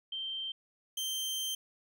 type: tone pair in turn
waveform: sine / sawtooth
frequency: 3136 / 3136 Hz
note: G7 / G7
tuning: 0 / 0 cents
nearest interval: unison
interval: 0 cents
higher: neither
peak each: -35 / -30 dBFS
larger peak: second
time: 0.12-0.52 / 0.97-1.55 s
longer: second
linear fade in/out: 5 ms
effects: none

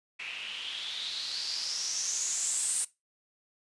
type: noise with low-pass filter sweep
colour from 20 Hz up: blue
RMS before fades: -34 dBFS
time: 0.19-2.85 s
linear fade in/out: 10 ms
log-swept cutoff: 2500 to 9000 Hz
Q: 6.2
effects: noise-tail reverb RT60 0.2 s tail -18 dB re dry + resampled to 24000 Hz

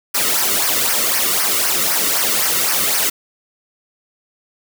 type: noise with flanger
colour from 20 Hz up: white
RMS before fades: -17 dBFS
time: 0.14-3.1 s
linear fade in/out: 10 ms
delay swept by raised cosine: 0.26 to 1.26 ms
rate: 3.9 Hz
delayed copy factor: -0.7
effects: none

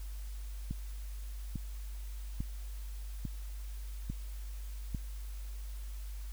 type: click train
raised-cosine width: 5 ms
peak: -24 dBFS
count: 6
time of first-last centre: 0.71-4.947 s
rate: 1.18 Hz
effects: added 50 Hz sine -39 dBFS peak until 6.32 s + white hiss -57 dBFS RMS until 6.32 s

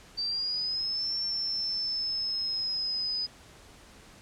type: linear two-way sweep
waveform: sine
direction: up then down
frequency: 4617 to 5420 to 4985 Hz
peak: -28 dBFS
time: 0.17-3.27 s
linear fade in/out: 20 ms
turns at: 1.17 s
effects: pink hiss -53 dBFS RMS until 4.21 s + low-pass 9000 Hz 12 dB/octave

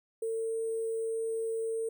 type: tone with sample-and-hold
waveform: sine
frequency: 450.8 Hz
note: A4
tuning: 42 cents sharp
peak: -30 dBFS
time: 0.22-1.89 s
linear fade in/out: 5 ms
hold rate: 8820 Hz
effects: none

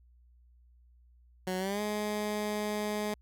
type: tone with pitch glide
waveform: 15% pulse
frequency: 185 to 210.1 Hz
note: F#3 to G#3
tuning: 0 to +20 cents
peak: -25 dBFS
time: 1.47-3.14 s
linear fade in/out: 2 ms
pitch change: +220 cents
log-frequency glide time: 1.58-1.81 s
effects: added 60 Hz sine -58 dBFS peak until 3.21 s

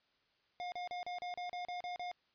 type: tone bursts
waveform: square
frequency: 714 Hz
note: F5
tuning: 38 cents sharp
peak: -40 dBFS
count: 10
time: 0.6-2.115 s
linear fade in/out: 0 ms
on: 120 ms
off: 35 ms
effects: white hiss -75 dBFS RMS until 2.34 s + resampled to 11025 Hz

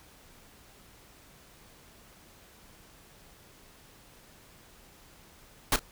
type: noise with echo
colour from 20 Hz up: pink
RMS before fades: -24 dBFS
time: 5.72-5.76 s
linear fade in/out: 2 ms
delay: 33 ms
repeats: 1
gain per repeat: -15 dB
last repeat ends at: 5.793 s
effects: pink hiss -56 dBFS RMS until 5.91 s

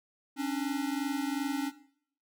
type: tone pair together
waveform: square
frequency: 273.3 / 296 Hz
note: C#4 / D4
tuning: -24 / +14 cents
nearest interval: minor second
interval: 138 cents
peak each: -33 / -35 dBFS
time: 0.36-1.72 s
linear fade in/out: 50 ms
effects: noise-tail reverb RT60 0.6 s tail -17 dB re dry

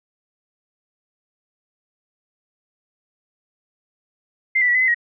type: tone with pitch steps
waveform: sine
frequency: 2088 / 1980 / 1938 / 2020 / 2044 / 1896 Hz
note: C7 / B6 / B6 / B6 / C7 / A#6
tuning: -4 / +4 / -33 / +39 / -41 / +29 cents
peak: -14 dBFS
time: 4.55-4.946 s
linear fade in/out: 10 ms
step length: 66 ms
effects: none

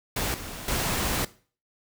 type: noise with level steps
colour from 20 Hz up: pink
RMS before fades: -28 / -38 / -27 dBFS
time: 0.16-1.25 s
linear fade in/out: 5 ms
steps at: 0.34 / 0.68 s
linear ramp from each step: 2 ms
effects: noise-tail reverb RT60 0.4 s tail -18 dB re dry

